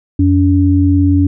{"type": "tone pair together", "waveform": "sine", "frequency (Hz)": [88.9, 284.2], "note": ["F2", "C#4"], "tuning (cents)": [31, 43], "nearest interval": "octave + minor sixth", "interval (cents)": 2012, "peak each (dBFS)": -10, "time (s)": [0.19, 1.27], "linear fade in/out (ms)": 5, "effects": []}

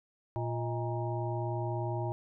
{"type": "harmonic tone with a mistuned harmonic", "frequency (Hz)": 117.1, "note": "A#2", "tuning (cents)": 8, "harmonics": [1, 3, 5, 7, 8], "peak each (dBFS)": [-33, -38, -40, -41, -42], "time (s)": [0.36, 2.12], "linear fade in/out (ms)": 0, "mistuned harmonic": 5, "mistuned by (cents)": 120, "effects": []}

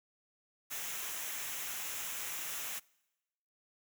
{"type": "noise with comb filter", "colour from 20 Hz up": "white", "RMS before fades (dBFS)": -40, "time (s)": [0.7, 2.8], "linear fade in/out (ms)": 20, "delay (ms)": 0.22, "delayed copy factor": -0.55, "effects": ["noise-tail reverb RT60 1.0 s tail -25 dB re dry"]}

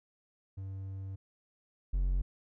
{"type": "tone pair in turn", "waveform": "triangle", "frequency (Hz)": [96.4, 45.49], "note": ["G2", "F#1"], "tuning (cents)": [-28, -29], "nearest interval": "octave + minor second", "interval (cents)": 1301, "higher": "first", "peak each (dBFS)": [-36, -25], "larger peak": "second", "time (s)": [[0.57, 1.16], [1.93, 2.22]], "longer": "first", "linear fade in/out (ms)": 10, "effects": []}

